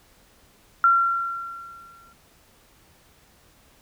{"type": "tone with exponential decay", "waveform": "sine", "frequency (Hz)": 1369, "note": "F6", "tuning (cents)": -35, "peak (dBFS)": -12, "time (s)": [0.84, 2.13], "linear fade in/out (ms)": 1, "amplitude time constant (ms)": 280, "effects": ["pink hiss -57 dBFS RMS until 3.81 s"]}